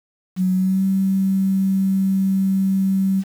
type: tone with pitch glide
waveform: sine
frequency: 185 to 192.41 Hz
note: F#3 to G3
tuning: 0 to -32 cents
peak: -15 dBFS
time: 0.36-3.24 s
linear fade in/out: 50 ms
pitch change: +68 cents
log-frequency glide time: 0.53-0.84 s
effects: 7-bit